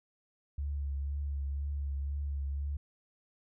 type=tone with vibrato; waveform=sine; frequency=70.6 Hz; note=C#2; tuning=32 cents sharp; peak=-32 dBFS; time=0.58-2.77 s; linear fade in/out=5 ms; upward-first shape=triangle; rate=2 Hz; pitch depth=35 cents each way; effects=none